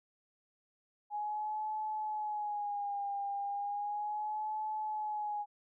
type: tone with vibrato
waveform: sine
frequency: 830.6 Hz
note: G#5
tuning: in tune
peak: -34 dBFS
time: 1.1-5.46 s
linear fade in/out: 50 ms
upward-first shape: sine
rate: 0.35 Hz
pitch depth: 61 cents each way
effects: none